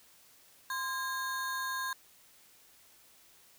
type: ring-modulated tone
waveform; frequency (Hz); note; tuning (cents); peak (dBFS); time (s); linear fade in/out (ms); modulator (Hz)
square; 1329; E6; +14; -31; 0.7-1.93; 2; 293
effects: white hiss -61 dBFS RMS until 3.58 s